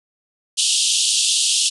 pink band-pass noise, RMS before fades -18 dBFS, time 0.57-1.7 s, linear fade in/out 20 ms, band 2800 to 10000 Hz, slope 96 dB/octave, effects none

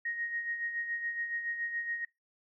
sine tone with tremolo, 1872 Hz, A#6, 7 cents sharp, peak -31 dBFS, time 0.05-2.05 s, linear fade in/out 5 ms, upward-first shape sine, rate 7.1 Hz, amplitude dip 55%, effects noise-tail reverb RT60 0.2 s tail -23 dB re dry

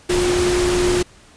sine tone in noise, 357.1 Hz, F4, 39 cents sharp, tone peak -16 dBFS, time 0.09-1.03 s, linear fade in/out 10 ms, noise pink, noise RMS -22 dBFS, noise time 0.09-1.03 s, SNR +3 dB, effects pink hiss -48 dBFS RMS until 1.36 s + resampled to 22050 Hz

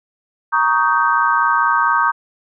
sine chord, Eb dominant seventh, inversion second, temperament just, 933.4 / 1120.1 / 1244.5 / 1555.6 Hz, Bb5 / Db6 / Eb6 / G6, +2 / +18 / 0 / -14 cents, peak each -18 dBFS, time 0.52-2.12 s, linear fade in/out 20 ms, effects none

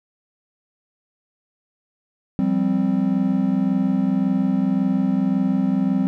triangle chord, F suspended second, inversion none, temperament just, 174.61 / 196.44 / 261.9 Hz, F3 / G3 / C4, 0 / +4 / +2 cents, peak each -23 / -18 / -19 dBFS, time 2.39-6.07 s, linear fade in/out 0 ms, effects none

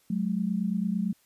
sine tone pair together, 185 / 213.9 Hz, F#3 / A3, 0 / -49 cents, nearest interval minor third, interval 251 cents, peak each -28 dBFS, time 0.1-1.13 s, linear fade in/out 5 ms, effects white hiss -65 dBFS RMS until 1.25 s + resampled to 32000 Hz

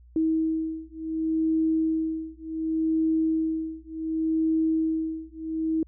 sine beating tone pair, 319.7 / 320.38 Hz, D#4 / E4, +47 / -49 cents, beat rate 0.68 Hz, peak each -26 dBFS, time 0.16-5.83 s, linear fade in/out 2 ms, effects added 60 Hz sine -49 dBFS peak until 5.87 s

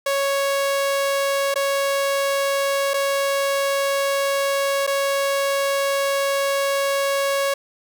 sawtooth tone with dropouts, 554.4 Hz, C#5, in tune, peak -15 dBFS, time 0.06-7.54 s, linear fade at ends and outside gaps 5 ms, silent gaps 1.542-1.557 / 2.936-2.94 / 4.867-4.874 s, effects none

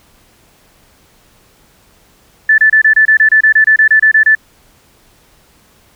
sine tone bursts, 1752 Hz, A6, 8 cents flat, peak -4 dBFS, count 16, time 2.49-4.351 s, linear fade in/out 5 ms, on 91 ms, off 27 ms, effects pink hiss -49 dBFS RMS until 5.95 s

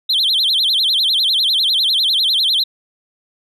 sine tone with vibrato, 3596 Hz, A7, 37 cents sharp, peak -10 dBFS, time 0.09-2.64 s, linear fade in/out 10 ms, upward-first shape sine, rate 10 Hz, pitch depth 270 cents each way, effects tanh soft clip ceiling -11 dBFS

